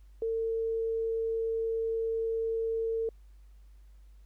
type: tone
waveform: sine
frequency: 451.7 Hz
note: A4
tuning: 45 cents sharp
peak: -28 dBFS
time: 0.22-3.09 s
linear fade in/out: 2 ms
effects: added 50 Hz sine -51 dBFS peak until 4.25 s + pink hiss -73 dBFS RMS until 4.25 s